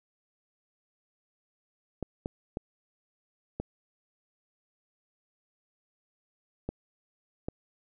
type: clicks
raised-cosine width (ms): 2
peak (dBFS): -19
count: 6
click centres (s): 2.027 / 2.259 / 2.571 / 3.6 / 6.69 / 7.485
effects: none